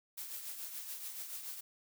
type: noise with tremolo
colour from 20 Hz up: blue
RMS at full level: -42 dBFS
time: 0.17-1.61 s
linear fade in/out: 10 ms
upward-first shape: triangle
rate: 7 Hz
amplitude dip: 55%
effects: none